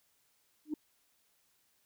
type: tone with exponential growth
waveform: sine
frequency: 303.5 Hz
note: D#4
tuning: 43 cents flat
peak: -28 dBFS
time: 0.65-0.74 s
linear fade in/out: 5 ms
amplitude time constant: 19 ms
effects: tanh soft clip ceiling -26 dBFS + white hiss -73 dBFS RMS until 1.85 s